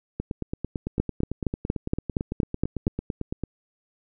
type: two click trains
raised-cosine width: 3 ms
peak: -15 / -9 dBFS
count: 30 / 9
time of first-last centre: 0.2-3.437 / 1-2.869 s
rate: 8.96 / 4.28 Hz
effects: none